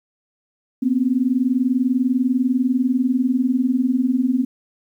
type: tone pair together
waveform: sine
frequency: 243.5 / 263.6 Hz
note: B3 / C4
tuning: -24 / +13 cents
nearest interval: minor second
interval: 137 cents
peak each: -19 / -18 dBFS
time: 0.82-4.45 s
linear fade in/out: 10 ms
effects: 9-bit